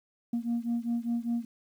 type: beating tone pair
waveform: sine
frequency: 233.1 / 238.1 Hz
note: A#3 / A#3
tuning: 0 / +37 cents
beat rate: 5 Hz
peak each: -29 / -30 dBFS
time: 0.33-1.45 s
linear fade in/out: 5 ms
effects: tanh soft clip ceiling -24 dBFS + 10-bit